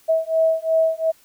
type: beating tone pair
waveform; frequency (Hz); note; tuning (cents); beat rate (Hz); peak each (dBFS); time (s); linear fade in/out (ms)
sine; 645 / 647.8; E5 / E5; -38 / -30; 2.8; -19; 0.08-1.12; 20
effects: white hiss -55 dBFS RMS until 1.24 s